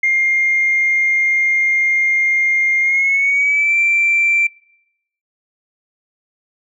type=tone with pitch glide; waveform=sine; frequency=2117 to 2349 Hz; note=C7 to D7; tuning=+20 to 0 cents; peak=-11 dBFS; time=0.03-4.47 s; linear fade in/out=5 ms; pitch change=+180 cents; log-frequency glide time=2.81-3.76 s; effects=noise-tail reverb RT60 0.8 s tail -22 dB re dry + tanh soft clip ceiling -7 dBFS